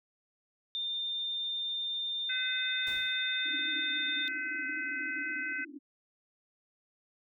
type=tone; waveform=sine; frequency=3608 Hz; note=A7; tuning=43 cents sharp; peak=-32 dBFS; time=0.75-4.28 s; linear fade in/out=0 ms
type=harmonic tone; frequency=510 Hz; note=C5; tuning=44 cents flat; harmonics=3 / 4 / 5; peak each=-35 / -38 / -41 dBFS; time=2.29-5.65 s; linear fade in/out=10 ms
type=noise with exponential decay; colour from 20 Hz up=pink; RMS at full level=-46 dBFS; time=2.87-3.38 s; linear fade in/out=0 ms; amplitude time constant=110 ms
type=band-pass noise; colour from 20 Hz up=white; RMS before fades=-48 dBFS; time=3.45-5.79 s; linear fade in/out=10 ms; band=270 to 320 Hz; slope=96 dB/octave
effects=none